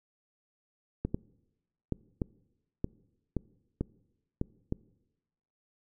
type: clicks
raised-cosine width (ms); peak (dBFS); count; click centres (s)
3; -17; 9; 1.05 / 1.145 / 1.923 / 2.218 / 2.844 / 3.367 / 3.81 / 4.414 / 4.724
effects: noise-tail reverb RT60 1.0 s tail -23 dB re dry